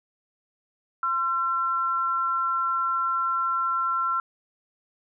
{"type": "tone pair together", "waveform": "sine", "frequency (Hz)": [1046.5, 1354.9], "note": ["C6", "E6"], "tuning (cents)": [0, 47], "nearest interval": "major third", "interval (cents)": 447, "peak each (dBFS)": [-30, -23], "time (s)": [1.03, 4.2], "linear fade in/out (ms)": 2, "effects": []}